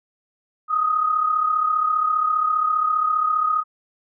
sine tone pair together, 1244.5 / 1279.5 Hz, D#6 / D#6, 0 / +48 cents, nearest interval unison, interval 48 cents, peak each -18 / -25 dBFS, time 0.68-3.64 s, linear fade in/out 50 ms, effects none

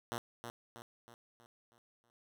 5% pulse tone with echo, 118.4 Hz, A#2, 27 cents sharp, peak -26 dBFS, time 0.12-0.18 s, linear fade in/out 0 ms, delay 320 ms, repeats 6, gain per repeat -6 dB, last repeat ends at 2.1 s, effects none

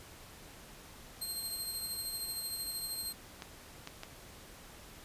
10% pulse tone with tremolo, 4186 Hz, C8, in tune, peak -28 dBFS, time 1.21-3.13 s, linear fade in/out 10 ms, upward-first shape sine, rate 13 Hz, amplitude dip 40%
clicks, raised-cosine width 0.2 ms, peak -25 dBFS, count 3, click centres 3.422 / 3.874 / 4.034 s
effects pink hiss -53 dBFS RMS until 5.04 s + resampled to 32000 Hz

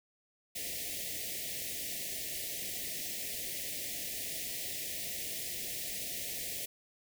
white band-stop noise, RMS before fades -39 dBFS, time 0.55-6.66 s, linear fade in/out 10 ms, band 720 to 1800 Hz, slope 96 dB/octave, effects none

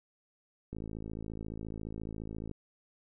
click train, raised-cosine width 3 ms, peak -28 dBFS, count 98, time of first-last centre 0.73-2.513 s, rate 54.4 Hz, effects none

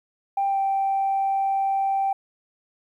sine tone with pitch glide, 790 to 781.4 Hz, G5 to G5, +13 to -6 cents, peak -19 dBFS, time 0.37-2.13 s, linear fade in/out 5 ms, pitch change -19 cents, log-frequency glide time 0.47-0.58 s, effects tanh soft clip ceiling -16 dBFS + 10-bit

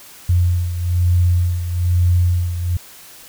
sine beating tone pair, 88 / 89.1 Hz, F2 / F2, +14 / +35 cents, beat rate 1.1 Hz, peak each -14 / -20 dBFS, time 0.29-2.77 s, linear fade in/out 5 ms, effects white hiss -41 dBFS RMS until 3.28 s

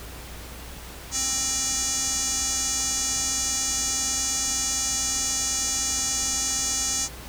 square tone with band-pass filter, 264.2 Hz, C4, 17 cents sharp, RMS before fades -26 dBFS, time 1.11-7.09 s, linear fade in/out 50 ms, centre 6600 Hz, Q 5, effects added 60 Hz sine -41 dBFS peak until 7.28 s + pink hiss -41 dBFS RMS until 7.28 s

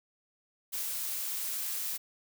blue noise, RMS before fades -35 dBFS, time 0.72-1.98 s, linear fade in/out 20 ms, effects none

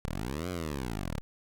10% pulse linear two-way sweep, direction up then down, 31.62 to 92.5 to 31.62 Hz, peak -25 dBFS, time 0.05-1.21 s, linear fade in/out 0 ms, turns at 0.49 s, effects none

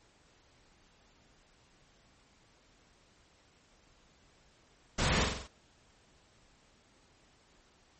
pink noise with echo, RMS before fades -30 dBFS, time 4.98-5.25 s, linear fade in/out 10 ms, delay 45 ms, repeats 5, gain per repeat -4 dB, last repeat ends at 5.475 s, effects pink hiss -65 dBFS RMS until 7.99 s + MP3 32 kbps

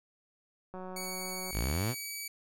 click train, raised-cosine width 1 ms, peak -30 dBFS, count 143, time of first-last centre 0.74-1.508 s, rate 185 Hz
10% pulse tone with pitch glide, 2248 to 2282 Hz, C#7 to C#7, +24 to +50 cents, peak -29 dBFS, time 0.96-2.28 s, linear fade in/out 5 ms, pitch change +26 cents, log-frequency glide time 1.45-2.13 s
sawtooth exponential sweep, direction up, 46.25 to 135.2 Hz, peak -26 dBFS, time 1.52-1.95 s, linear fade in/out 50 ms
effects none

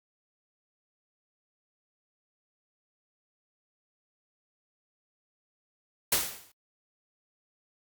white noise with exponential decay, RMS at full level -22 dBFS, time 6.12-6.52 s, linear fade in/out 5 ms, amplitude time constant 86 ms, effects noise-tail reverb RT60 0.1 s tail -26 dB re dry + Opus 48 kbps

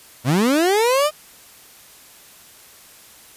30% pulse linear sweep, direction up, 112.3 to 622.3 Hz, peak -12 dBFS, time 0.24-1.11 s, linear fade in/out 50 ms, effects white hiss -46 dBFS RMS until 3.36 s + resampled to 32000 Hz

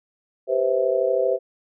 sine chord, C major seventh, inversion second, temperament just, 392.4 / 490.5 / 523.3 / 654.1 Hz, G4 / B4 / C5 / E5, +2 / -12 / 0 / -14 cents, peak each -25 / -25 / -21 / -25 dBFS, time 0.47-1.39 s, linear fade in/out 50 ms, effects none

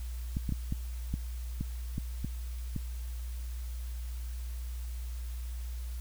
clicks, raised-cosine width 5 ms, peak -20 dBFS, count 9, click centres 0.369 / 0.492 / 0.523 / 0.724 / 1.14 / 1.61 / 1.981 / 2.246 / 2.763 s, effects added 60 Hz sine -35 dBFS peak until 6 s + white hiss -54 dBFS RMS until 6 s

